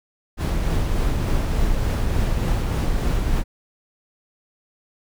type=noise with tremolo; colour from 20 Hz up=brown; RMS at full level=-19 dBFS; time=0.37-3.44 s; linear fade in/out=50 ms; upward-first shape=triangle; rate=3.4 Hz; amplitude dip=30%; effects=none